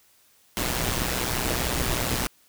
pink noise with amplitude modulation, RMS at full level -23 dBFS, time 0.57-2.27 s, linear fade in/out 0 ms, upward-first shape sine, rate 123 Hz, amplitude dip 75%, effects white hiss -60 dBFS RMS until 2.48 s

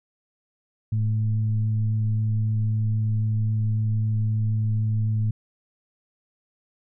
sine tone with frequency modulation, 108.9 Hz, A2, 17 cents flat, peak -20 dBFS, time 0.92-5.31 s, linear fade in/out 5 ms, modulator 107 Hz, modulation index 0.36, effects none

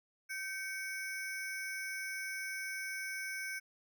square ring-modulated tone, 1894 Hz, A#6, 27 cents sharp, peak -36 dBFS, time 0.29-3.6 s, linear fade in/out 20 ms, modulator 346 Hz, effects none

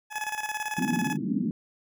20% pulse tone with tremolo, 852 Hz, G#5, 44 cents sharp, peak -23 dBFS, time 0.1-1.17 s, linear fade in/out 50 ms, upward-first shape square, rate 18 Hz, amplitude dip 65%
white band-pass noise, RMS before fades -28 dBFS, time 0.78-1.51 s, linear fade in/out 2 ms, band 160 to 290 Hz, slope 48 dB/octave
effects none

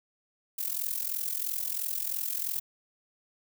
violet noise with amplitude modulation, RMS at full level -29 dBFS, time 0.58-2.6 s, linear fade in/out 10 ms, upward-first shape sine, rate 43 Hz, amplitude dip 80%, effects none

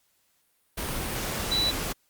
sine tone in noise, 3955 Hz, B7, 2 cents sharp, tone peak -23 dBFS, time 1.51-1.71 s, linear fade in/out 10 ms, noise pink, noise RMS -31 dBFS, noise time 0.77-1.93 s, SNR +5 dB, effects white hiss -69 dBFS RMS until 2.09 s + Opus 48 kbps

